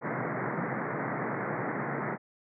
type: band-pass noise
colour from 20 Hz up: pink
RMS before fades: -33 dBFS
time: 0.01-2.18 s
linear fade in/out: 50 ms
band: 120 to 2100 Hz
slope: 96 dB/octave
effects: none